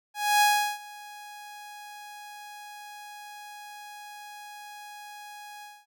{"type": "tone with ADSR envelope", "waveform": "sawtooth", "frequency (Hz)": 830.6, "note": "G#5", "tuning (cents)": 0, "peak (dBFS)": -14, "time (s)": [0.14, 5.86], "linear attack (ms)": 270, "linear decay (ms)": 370, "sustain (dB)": -24, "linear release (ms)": 230, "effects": []}